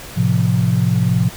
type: chord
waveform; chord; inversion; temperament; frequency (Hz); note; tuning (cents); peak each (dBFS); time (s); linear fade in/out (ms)
sine; F major; first; equal; 110 / 130.81 / 174.61; A2 / C3 / F3; 0 / 0 / 0; -17; 0.16-1.3; 20
effects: pink hiss -34 dBFS RMS until 1.36 s